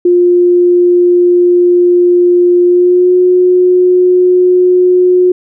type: tone with pitch glide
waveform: sine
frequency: 353.5 to 362.6 Hz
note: F4 to F#4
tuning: +21 to -35 cents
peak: -4 dBFS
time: 0.05-5.32 s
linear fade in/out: 5 ms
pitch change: +44 cents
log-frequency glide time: 2.65-3.14 s
effects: none